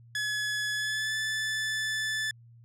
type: tone with pitch glide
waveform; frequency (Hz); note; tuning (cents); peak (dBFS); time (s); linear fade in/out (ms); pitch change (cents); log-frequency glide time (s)
sawtooth; 1700 to 1746.8; G#6 to A6; +40 to -13; -25; 0.15-2.31; 2; +47; 0.73-1.15
effects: added 117 Hz sine -51 dBFS peak until 2.64 s + low-pass 9000 Hz 12 dB/octave